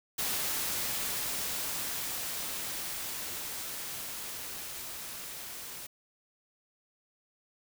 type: noise with level ramp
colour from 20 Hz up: white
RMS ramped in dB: -32 to -43 dBFS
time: 0.18-5.87 s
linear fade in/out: 10 ms
effects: none